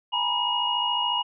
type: tone cluster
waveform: sine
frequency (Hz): 827 / 930 / 984 / 2877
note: G#5 / A#5 / B5 / F#7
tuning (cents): -8 / -4 / -7 / -49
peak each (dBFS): -33 / -30 / -28 / -25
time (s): 0.12-1.23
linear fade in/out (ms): 20
effects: none